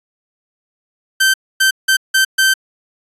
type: tone bursts at uneven times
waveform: sawtooth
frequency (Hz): 1552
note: G6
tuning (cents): -18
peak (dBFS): -6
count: 5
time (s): 1.2-1.34 / 1.6-1.71 / 1.88-1.97 / 2.14-2.25 / 2.38-2.54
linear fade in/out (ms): 10
effects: resampled to 32000 Hz